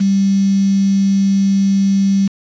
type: tone with quantisation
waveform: sine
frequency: 196 Hz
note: G3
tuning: in tune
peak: -10 dBFS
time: 0-2.28 s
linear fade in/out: 10 ms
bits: 5
effects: resampled to 16000 Hz